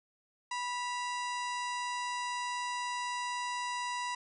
harmonic tone with a mistuned harmonic, 982 Hz, B5, 10 cents flat, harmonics 1 / 2 / 3 / 4 / 5 / 6 / 7 / 8 / 9, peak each -35 / -41 / -45 / -47 / -49 / -51 / -52 / -53 / -54 dBFS, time 0.51-4.15 s, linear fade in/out 5 ms, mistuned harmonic 3, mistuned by -100 cents, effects none

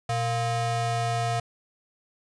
square ring-modulated tone, 290.6 Hz, D4, 18 cents flat, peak -22 dBFS, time 0.09-1.4 s, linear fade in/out 5 ms, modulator 410 Hz, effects resampled to 22050 Hz

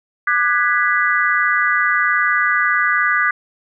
sine chord, G# half-diminished seventh, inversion second, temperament equal with one note detuned, 1198.6 / 1480 / 1661.2 / 1975.5 Hz, D6 / F#6 / G#6 / B6, +35 / 0 / 0 / 0 cents, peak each -19 dBFS, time 0.27-3.31 s, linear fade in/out 5 ms, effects none

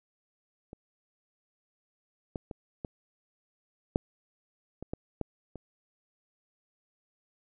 clicks, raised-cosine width 2 ms, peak -30 / -21 / -25 / -22 / -11 / -26 / -20 / -18 / -28 dBFS, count 9, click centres 0.731 / 2.358 / 2.512 / 2.848 / 3.959 / 4.826 / 4.935 / 5.213 / 5.557 s, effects none

